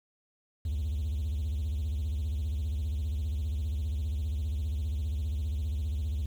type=tone with vibrato; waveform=triangle; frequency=74.5 Hz; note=D2; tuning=25 cents sharp; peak=-26 dBFS; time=0.65-6.26 s; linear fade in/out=5 ms; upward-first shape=sine; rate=15 Hz; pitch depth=220 cents each way; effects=tanh soft clip ceiling -22 dBFS + 9-bit